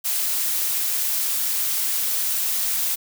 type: noise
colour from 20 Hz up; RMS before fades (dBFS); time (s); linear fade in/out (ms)
blue; -23; 0.04-2.96; 20
effects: none